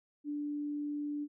sine tone, 293.1 Hz, D4, 3 cents flat, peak -34 dBFS, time 0.24-1.28 s, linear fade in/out 50 ms, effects none

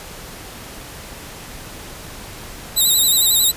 5% pulse tone with vibrato, 3847 Hz, B7, 46 cents flat, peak -5 dBFS, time 2.76-3.52 s, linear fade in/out 20 ms, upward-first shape sine, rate 11 Hz, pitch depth 78 cents each way, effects pink hiss -35 dBFS RMS until 3.56 s + resampled to 32000 Hz

